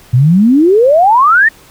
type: exponential sweep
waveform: sine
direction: up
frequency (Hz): 116.54 to 1880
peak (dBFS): -4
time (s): 0.13-1.49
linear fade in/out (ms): 10
effects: pink hiss -41 dBFS RMS until 1.7 s